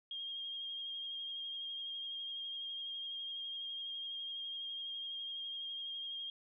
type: tone with vibrato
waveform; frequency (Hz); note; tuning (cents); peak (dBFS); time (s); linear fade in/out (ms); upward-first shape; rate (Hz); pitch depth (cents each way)
sine; 3232; G#7; -48; -40; 0.11-6.3; 2; triangle; 12; 25
effects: none